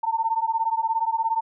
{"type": "beating tone pair", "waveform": "sine", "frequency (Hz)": [894, 911], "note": ["A5", "A#5"], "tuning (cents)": [27, -40], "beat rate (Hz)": 17, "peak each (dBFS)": -24, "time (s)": [0.03, 1.41], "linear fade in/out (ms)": 10, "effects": []}